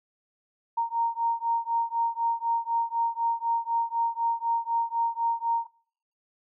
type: beating tone pair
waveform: sine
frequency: 925 / 929 Hz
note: A#5 / A#5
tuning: -14 / -6 cents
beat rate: 4 Hz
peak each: -28 dBFS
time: 0.77-5.67 s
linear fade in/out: 10 ms
effects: noise-tail reverb RT60 0.6 s tail -23 dB re dry